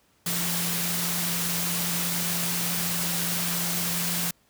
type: tone in noise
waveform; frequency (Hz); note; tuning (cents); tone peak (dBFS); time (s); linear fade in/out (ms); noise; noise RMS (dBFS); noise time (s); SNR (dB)
sine; 172.8; F3; -18; -32; 0.26-4.31; 5; white; -28; 0.26-4.31; -7
effects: pink hiss -64 dBFS RMS until 4.49 s + high-pass 60 Hz 12 dB/octave